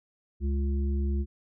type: harmonic tone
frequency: 69.6 Hz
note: C#2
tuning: 8 cents sharp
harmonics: 1 / 3 / 5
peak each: -25 / -35 / -39 dBFS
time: 0.4-1.26 s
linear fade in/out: 50 ms
effects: none